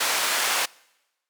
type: band-pass noise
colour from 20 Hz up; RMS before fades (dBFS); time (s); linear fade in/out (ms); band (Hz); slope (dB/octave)
pink; -24; 0-0.66; 10; 870 to 12000; 12
effects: noise-tail reverb RT60 1.0 s tail -25 dB re dry